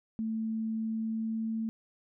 sine tone with pitch glide, 221.9 to 223.3 Hz, A3 to A3, +15 to +26 cents, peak -30 dBFS, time 0.19-1.69 s, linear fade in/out 0 ms, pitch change +11 cents, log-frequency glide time 0.76-1.57 s, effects none

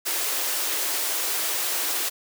white high-pass noise, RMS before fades -26 dBFS, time 0.05-2.1 s, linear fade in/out 20 ms, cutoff 290 Hz, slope 96 dB/octave, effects none

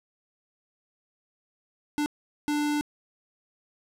square tone bursts at uneven times, 295.5 Hz, D4, 11 cents sharp, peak -25 dBFS, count 2, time 1.98-2.06 / 2.48-2.81 s, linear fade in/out 0 ms, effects low-pass 12000 Hz 12 dB/octave

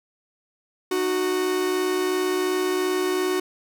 45% pulse tone pair together, 306.3 / 369.1 Hz, D#4 / F#4, -27 / -4 cents, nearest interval minor third, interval 323 cents, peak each -29 / -22 dBFS, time 0.91-3.4 s, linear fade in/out 5 ms, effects none

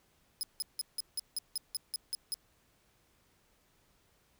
20% pulse tone bursts, 5080 Hz, D#8, 35 cents sharp, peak -27 dBFS, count 11, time 0.41-2.341 s, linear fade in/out 0 ms, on 21 ms, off 170 ms, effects pink hiss -70 dBFS RMS until 4.39 s

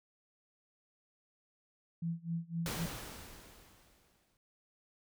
sine tone with tremolo, 167.3 Hz, E3, 26 cents sharp, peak -32 dBFS, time 2.02-2.86 s, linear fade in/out 5 ms, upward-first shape sine, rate 3.9 Hz, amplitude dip 95%
pink noise with exponential decay, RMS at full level -37 dBFS, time 2.66-4.37 s, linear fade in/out 1 ms, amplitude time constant 370 ms
effects none

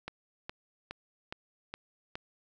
click train, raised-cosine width 0.3 ms, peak -22 dBFS, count 6, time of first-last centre 0.08-2.155 s, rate 2.41 Hz, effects none

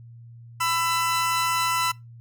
sawtooth tone pair together, 1000 / 1334.8 Hz, B5 / E6, +21 / +21 cents, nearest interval perfect fourth, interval 500 cents, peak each -21 dBFS, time 0.6-1.92 s, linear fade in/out 10 ms, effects noise-tail reverb RT60 0.2 s tail -23 dB re dry + added 117 Hz sine -42 dBFS peak until 2.2 s

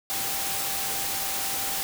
sine tone in noise, 784 Hz, G5, in tune, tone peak -38 dBFS, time 0.1-1.83 s, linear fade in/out 0 ms, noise white, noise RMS -29 dBFS, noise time 0.1-1.83 s, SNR -12 dB, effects none

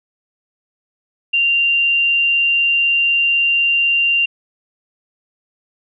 sine tone, 2778 Hz, F7, 10 cents flat, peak -12 dBFS, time 1.33-4.26 s, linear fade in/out 10 ms, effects none

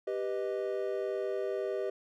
triangle chord, G augmented, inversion none, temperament equal, 392 / 493.9 / 622.3 Hz, G4 / B4 / D#5, 0 / 0 / 0 cents, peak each -32 / -35 / -35 dBFS, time 0.07-1.9 s, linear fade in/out 5 ms, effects none

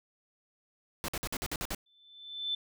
pink noise bursts, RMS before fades -35 dBFS, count 8, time 1.04-1.748 s, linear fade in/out 0 ms, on 43 ms, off 52 ms
sine tone with exponential growth, 3526 Hz, A7, 3 cents sharp, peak -28 dBFS, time 1.86-2.55 s, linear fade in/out 5 ms, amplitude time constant 150 ms
effects none

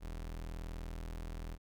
35% pulse tone, 40.87 Hz, E1, 14 cents flat, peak -39 dBFS, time 0-1.58 s, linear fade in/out 50 ms, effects none

